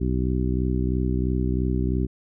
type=harmonic tone; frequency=63 Hz; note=B1; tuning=35 cents sharp; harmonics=1 / 2 / 3 / 4 / 5 / 6; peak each=-24 / -27 / -29 / -30 / -31 / -32 dBFS; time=0-2.07 s; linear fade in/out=20 ms; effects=none